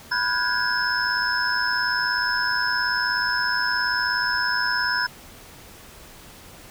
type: tone cluster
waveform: sine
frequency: 990 / 1440 / 1539 / 1656 / 5230 Hz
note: B5 / F#6 / G6 / G#6 / E8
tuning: +4 / -47 / -32 / -5 / -15 cents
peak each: -27 dBFS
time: 0.11-5.07 s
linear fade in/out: 10 ms
effects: pink hiss -45 dBFS RMS until 6.7 s